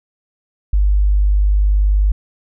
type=tone; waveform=sine; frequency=50.1 Hz; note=G1; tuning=38 cents sharp; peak=-10 dBFS; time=0.73-2.12 s; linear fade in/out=5 ms; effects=none